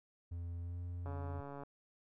triangle tone with pitch glide, 85.9 to 87.76 Hz, F2 to F2, -28 to +9 cents, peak -38 dBFS, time 0.31-1.41 s, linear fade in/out 10 ms, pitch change +37 cents, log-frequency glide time 0.6-0.78 s
click train, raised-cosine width 1 ms, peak -34 dBFS, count 82, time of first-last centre 1.06-1.634 s, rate 141 Hz
effects none

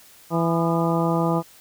harmonic tone with a mistuned harmonic, 166.5 Hz, E3, 18 cents sharp, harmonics 1 / 2 / 3 / 4 / 5 / 6 / 7, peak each -22 / -25 / -27 / -28 / -29 / -30 / -30 dBFS, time 0.3-1.43 s, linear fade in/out 50 ms, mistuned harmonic 7, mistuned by +72 cents, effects white hiss -50 dBFS RMS until 1.6 s

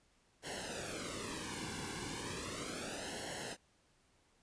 pink noise with flanger, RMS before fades -43 dBFS, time 0.42-3.57 s, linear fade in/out 50 ms, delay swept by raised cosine 0.82 to 1.61 ms, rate 0.35 Hz, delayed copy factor -0.9, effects pink hiss -72 dBFS RMS until 4.42 s + resampled to 22050 Hz

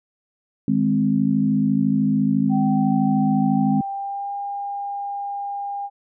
sine chord, Ab major, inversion second, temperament equal, 155.56 / 207.7 / 261.6 Hz, Eb3 / Ab3 / C4, 0 / 0 / 0 cents, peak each -24 / -19 / -20 dBFS, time 0.68-3.81 s, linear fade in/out 2 ms
sine tone with pitch glide, 771 to 804.7 Hz, G5 to G5, -29 to +45 cents, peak -25 dBFS, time 2.49-5.9 s, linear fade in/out 50 ms, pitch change +74 cents, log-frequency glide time 3.36-4.33 s
effects none

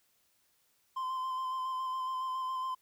triangle tone with vibrato, 1036 Hz, C6, 17 cents flat, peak -31 dBFS, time 0.96-2.75 s, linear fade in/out 10 ms, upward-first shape square, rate 7.2 Hz, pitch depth 17 cents each way, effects white hiss -72 dBFS RMS until 2.81 s

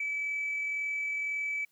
sine tone with amplitude modulation, 2300 Hz, D7, 37 cents flat, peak -28 dBFS, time 0-1.65 s, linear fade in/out 5 ms, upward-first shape sine, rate 41.9 Hz, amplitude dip 25%, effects tanh soft clip ceiling -26 dBFS + white hiss -71 dBFS RMS until 1.71 s

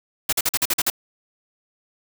white noise bursts, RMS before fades -20 dBFS, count 8, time 0.29-0.901 s, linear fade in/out 5 ms, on 37 ms, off 45 ms, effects none

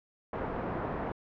white low-pass noise, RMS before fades -35 dBFS, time 0.33-1.12 s, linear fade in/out 2 ms, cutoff 810 Hz, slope 12 dB/octave, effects low-pass 2000 Hz 12 dB/octave

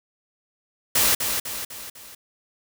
white noise with echo, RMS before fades -19 dBFS, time 0.95-1.15 s, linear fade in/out 5 ms, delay 250 ms, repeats 4, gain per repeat -6 dB, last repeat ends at 2.15 s, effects none

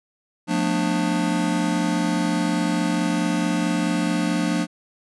square chord, B half-diminished seventh, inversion second, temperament just, 177.8 / 222.2 / 246.9 / 296.3 Hz, F3 / A3 / B3 / D4, +31 / +17 / 0 / +15 cents, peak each -25 / -27 / -30 / -25 dBFS, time 0.47-4.67 s, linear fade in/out 50 ms, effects resampled to 24000 Hz

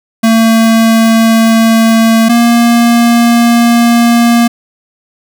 square tone pair in turn, 225.6 / 235.3 Hz, A3 / A#3, +44 / +16 cents, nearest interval minor second, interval 72 cents, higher second, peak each -5 dBFS, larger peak neither, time 0.23-2.29 / 2.29-4.48 s, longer second, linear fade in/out 10 ms, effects none

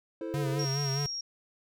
triangle chord, A minor, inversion second, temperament equal, 329.6 / 440 / 523.3 Hz, E4 / A4 / C5, 0 / 0 / 0 cents, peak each -34 / -38 / -37 dBFS, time 0.21-0.65 s, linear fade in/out 2 ms
square tone with vibrato, 139.8 Hz, C#3, 15 cents sharp, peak -30 dBFS, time 0.34-1.06 s, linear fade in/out 0 ms, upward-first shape sine, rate 4.8 Hz, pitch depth 61 cents each way
sine tone, 5588 Hz, F8, in tune, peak -33 dBFS, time 0.59-1.21 s, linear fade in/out 5 ms
effects none

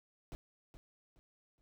brown noise with echo, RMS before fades -44 dBFS, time 0.32-0.35 s, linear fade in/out 0 ms, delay 420 ms, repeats 3, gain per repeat -10 dB, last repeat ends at 1.61 s, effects none

